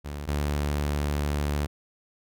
sawtooth tone pair in turn, 72.7 / 73.05 Hz, D2 / D2, -17 / -9 cents, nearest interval unison, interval 8 cents, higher second, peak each -29 / -21 dBFS, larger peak second, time 0.04-0.27 / 0.27-1.67 s, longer second, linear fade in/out 20 ms, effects none

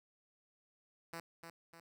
5% pulse tone with echo, 166.7 Hz, E3, 20 cents sharp, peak -32 dBFS, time 1.13-1.2 s, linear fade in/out 2 ms, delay 300 ms, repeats 2, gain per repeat -6 dB, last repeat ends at 1.8 s, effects none

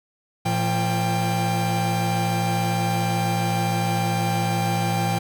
45% pulse tone cluster, 113.4 / 173.3 / 791 Hz, A#2 / F3 / G5, -47 / -13 / +15 cents, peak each -25 dBFS, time 0.45-5.19 s, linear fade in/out 10 ms, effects none

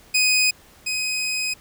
20% pulse tone pair in turn, 2500 / 2513 Hz, D#7 / D#7, +8 / +17 cents, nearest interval unison, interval 9 cents, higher second, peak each -11 / -18 dBFS, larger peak first, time 0.14-0.51 / 0.86-1.54 s, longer second, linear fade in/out 10 ms, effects pink hiss -51 dBFS RMS until 1.6 s

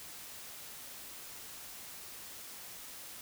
silence, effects white hiss -48 dBFS RMS until 3.21 s

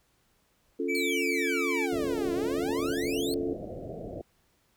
sine chord, Db augmented, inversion none, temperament equal, 277.2 / 349.2 / 440 Hz, Db4 / F4 / A4, 0 / 0 / 0 cents, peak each -32 dBFS, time 0.79-3.54 s, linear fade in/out 10 ms
triangle tone, 2305 Hz, D7, 33 cents flat, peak -28 dBFS, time 0.88-1.87 s, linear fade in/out 20 ms
sawtooth exponential two-way sweep, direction down then up, 4435 to 330.7 to 4435 Hz, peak -32 dBFS, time 0.95-3.34 s, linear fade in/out 0 ms, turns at 2.33 s
white low-pass noise, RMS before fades -39 dBFS, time 1.92-4.22 s, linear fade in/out 10 ms, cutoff 690 Hz, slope 96 dB/octave
effects pink hiss -69 dBFS RMS until 4.76 s

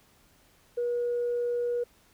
sine tone, 481.4 Hz, B4, 44 cents flat, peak -25 dBFS, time 0.77-1.84 s, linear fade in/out 10 ms, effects tanh soft clip ceiling -22 dBFS + pink hiss -62 dBFS RMS until 2.13 s

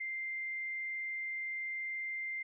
sine tone, 2093 Hz, C7, in tune, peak -36 dBFS, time 0-2.43 s, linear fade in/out 10 ms, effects none

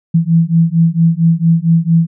sine beating tone pair, 163.6 / 168 Hz, E3 / E3, -13 / +33 cents, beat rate 4.4 Hz, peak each -11 dBFS, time 0.14-2.07 s, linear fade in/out 10 ms, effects none

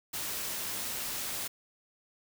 white noise, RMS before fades -36 dBFS, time 0.13-1.48 s, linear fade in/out 10 ms, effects none

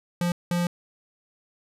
square tone bursts at uneven times, 174.61 Hz, F3, in tune, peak -23 dBFS, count 2, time 0.21-0.32 / 0.51-0.67 s, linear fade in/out 2 ms, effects resampled to 32000 Hz

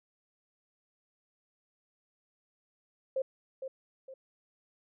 sine tone with echo, 529 Hz, C5, 19 cents sharp, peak -28 dBFS, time 3.16-3.22 s, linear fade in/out 5 ms, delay 460 ms, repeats 2, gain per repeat -8 dB, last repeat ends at 4.14 s, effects none

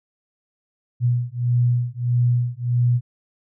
sine beating tone pair, 120.9 / 122.5 Hz, B2 / B2, -36 / -14 cents, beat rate 1.6 Hz, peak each -20 dBFS, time 1-3.01 s, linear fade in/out 50 ms, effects none

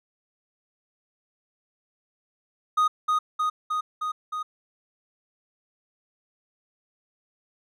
triangle tone with echo, 1243 Hz, D#6, 2 cents flat, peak -16 dBFS, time 2.77-2.88 s, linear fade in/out 10 ms, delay 310 ms, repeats 5, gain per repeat -2 dB, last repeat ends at 4.43 s, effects none

